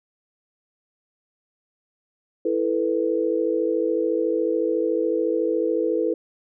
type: chord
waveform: sine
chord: E suspended fourth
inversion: none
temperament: equal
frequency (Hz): 329.6 / 440 / 493.9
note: E4 / A4 / B4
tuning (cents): 0 / 0 / 0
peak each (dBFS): -24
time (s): 2.45-6.14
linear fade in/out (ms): 5
effects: none